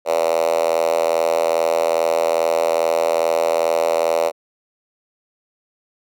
5% pulse tone with high-pass filter, 82.41 Hz, E2, in tune, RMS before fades -18 dBFS, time 0.05-4.32 s, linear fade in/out 50 ms, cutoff 550 Hz, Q 5.7, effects none

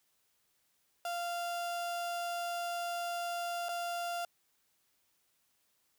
35% pulse tone with dropouts, 694 Hz, F5, 11 cents flat, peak -33 dBFS, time 1.05-4.25 s, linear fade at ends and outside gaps 2 ms, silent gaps 3.686-3.69 s, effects white hiss -75 dBFS RMS until 5.98 s

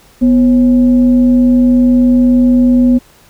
sine tone with frequency modulation, 246.9 Hz, B3, in tune, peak -5 dBFS, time 0.21-2.99 s, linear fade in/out 20 ms, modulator 293 Hz, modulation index 0.31, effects pink hiss -45 dBFS RMS until 3.29 s

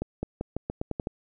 accelerating click train, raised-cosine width 2 ms, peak -16 dBFS, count 9, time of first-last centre 0.02-1.071 s, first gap 210 ms, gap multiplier 0.86, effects none

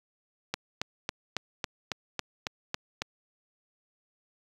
click train, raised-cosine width 0.2 ms, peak -12 dBFS, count 10, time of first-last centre 0.54-3.019 s, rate 3.63 Hz, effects high-pass 60 Hz 12 dB/octave + 8-bit

